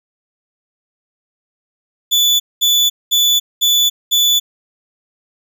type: tone bursts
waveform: 35% pulse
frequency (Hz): 3472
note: A7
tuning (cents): -24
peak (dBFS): -8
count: 5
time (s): 2.11-4.4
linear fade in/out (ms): 20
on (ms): 290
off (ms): 210
effects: none